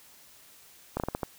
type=slowing click train; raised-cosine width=1 ms; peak=-15 dBFS; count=6; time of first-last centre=0.97-1.232 s; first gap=29 ms; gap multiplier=1.3; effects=white hiss -55 dBFS RMS until 1.38 s